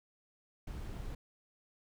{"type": "noise", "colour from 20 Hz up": "brown", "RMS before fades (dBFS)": -42, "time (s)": [0.67, 1.15], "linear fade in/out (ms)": 5, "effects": []}